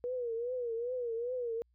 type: tone with vibrato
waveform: sine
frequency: 480 Hz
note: B4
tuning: 49 cents flat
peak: -33 dBFS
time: 0.04-1.62 s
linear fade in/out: 0 ms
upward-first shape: triangle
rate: 2.5 Hz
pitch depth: 120 cents each way
effects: added 60 Hz sine -68 dBFS peak until 1.74 s